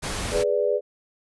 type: noise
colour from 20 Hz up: pink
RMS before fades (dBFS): -29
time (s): 0.02-0.44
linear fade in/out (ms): 20
type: chord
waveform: sine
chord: G# diminished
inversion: none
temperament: equal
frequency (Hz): 415.3 / 493.9 / 587.3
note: G#4 / B4 / D5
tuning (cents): 0 / 0 / 0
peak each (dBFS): -24 / -24 / -24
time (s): 0.31-0.81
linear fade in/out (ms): 50
effects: resampled to 24000 Hz